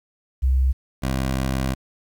sine / 15% pulse tone pair in turn, 65.3 / 65.72 Hz, C2 / C2, -3 / +8 cents, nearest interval unison, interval 11 cents, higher second, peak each -15 dBFS, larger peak neither, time 0.42-0.73 / 1.02-1.75 s, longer second, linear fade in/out 20 ms, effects 9-bit

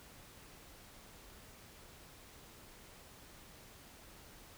silence, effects pink hiss -57 dBFS RMS until 4.57 s

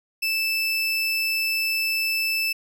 30% pulse tone, 2637 Hz, E7, in tune, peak -19 dBFS, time 0.22-2.53 s, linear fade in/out 10 ms, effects none

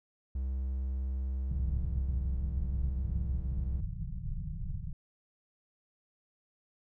triangle tone, 65.41 Hz, C2, in tune, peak -29 dBFS, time 0.35-3.81 s, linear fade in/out 5 ms
pink low-pass noise, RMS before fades -37 dBFS, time 1.51-4.93 s, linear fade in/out 5 ms, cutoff 180 Hz, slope 96 dB/octave
effects none

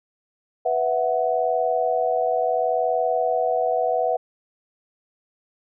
sine chord, B suspended fourth, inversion none, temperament equal, 493.9 / 659.3 / 740 Hz, B4 / E5 / F#5, 0 / 0 / 0 cents, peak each -24 / -23 / -23 dBFS, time 0.65-4.17 s, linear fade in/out 10 ms, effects none

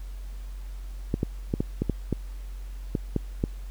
clicks, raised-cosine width 3 ms, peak -11 dBFS, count 10, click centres 1.141 / 1.231 / 1.539 / 1.605 / 1.82 / 1.897 / 2.127 / 2.952 / 3.163 / 3.439 s, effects added 46 Hz sine -34 dBFS peak until 3.7 s + pink hiss -55 dBFS RMS until 3.7 s

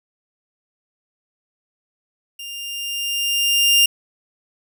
sawtooth tone with level ramp, 2800 Hz, F7, 4 cents sharp, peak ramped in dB -28 to -7 dBFS, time 2.39-3.86 s, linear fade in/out 5 ms, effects none

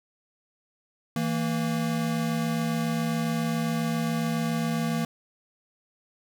square tone pair together, 163.1 / 230.4 Hz, E3 / A#3, -18 / -20 cents, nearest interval tritone, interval 598 cents, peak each -29 / -28 dBFS, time 1.16-5.05 s, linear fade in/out 2 ms, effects none

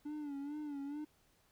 triangle tone with vibrato, 290 Hz, D4, 22 cents flat, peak -38 dBFS, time 0.05-1.05 s, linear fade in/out 10 ms, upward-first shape sine, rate 2.3 Hz, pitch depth 76 cents each way, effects pink hiss -72 dBFS RMS until 1.51 s

